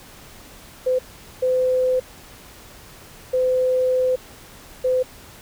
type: tone bursts at uneven times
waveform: sine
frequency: 510 Hz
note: C5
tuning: 44 cents flat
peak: -16 dBFS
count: 4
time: 0.86-0.99 / 1.42-2 / 3.33-4.16 / 4.84-5.03 s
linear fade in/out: 10 ms
effects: pink hiss -44 dBFS RMS until 5.41 s